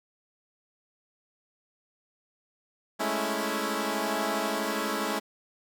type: chord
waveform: 10% pulse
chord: A major seventh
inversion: third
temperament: equal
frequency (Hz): 207.7 / 220 / 277.2 / 329.6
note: G#3 / A3 / C#4 / E4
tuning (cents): 0 / 0 / 0 / 0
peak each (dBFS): -25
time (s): 2.99-5.2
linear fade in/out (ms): 20
effects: none